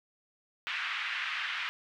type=band-pass noise; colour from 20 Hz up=white; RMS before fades=-35 dBFS; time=0.67-1.69 s; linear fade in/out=0 ms; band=1300 to 2800 Hz; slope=24 dB/octave; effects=none